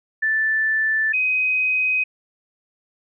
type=tone pair in turn; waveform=sine; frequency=1760 / 2516 Hz; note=A6 / D#7; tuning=0 / +19 cents; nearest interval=tritone; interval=619 cents; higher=second; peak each=-17 dBFS; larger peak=neither; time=0.22-1.13 / 1.13-2.04 s; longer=neither; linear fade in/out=10 ms; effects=none